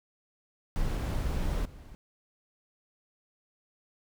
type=noise with level steps; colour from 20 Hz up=brown; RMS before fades=-30 / -47 dBFS; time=0.76-1.95 s; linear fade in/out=0 ms; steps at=1.65 s; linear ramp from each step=5 ms; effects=none